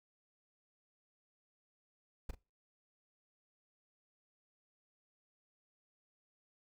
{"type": "noise with echo", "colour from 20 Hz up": "brown", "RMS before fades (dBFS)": -37, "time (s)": [2.29, 2.31], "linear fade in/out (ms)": 5, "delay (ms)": 39, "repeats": 1, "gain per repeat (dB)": -10, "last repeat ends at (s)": 2.349, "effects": ["noise-tail reverb RT60 0.3 s tail -22 dB re dry"]}